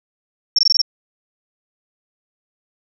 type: tone bursts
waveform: sine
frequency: 5470 Hz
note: F8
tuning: 37 cents flat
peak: -10 dBFS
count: 6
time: 0.56-0.816 s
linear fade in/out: 2 ms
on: 26 ms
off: 20 ms
effects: none